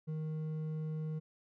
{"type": "tone with hard clipping", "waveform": "sine", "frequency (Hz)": 156.1, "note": "D#3", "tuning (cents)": 6, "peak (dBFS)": -37, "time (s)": [0.07, 1.2], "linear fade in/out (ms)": 20, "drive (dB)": 5, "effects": []}